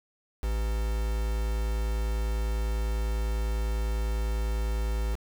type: tone with quantisation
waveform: triangle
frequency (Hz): 55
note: A1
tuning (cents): 0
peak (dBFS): -24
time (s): 0.42-5.16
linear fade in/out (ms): 20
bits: 6
effects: none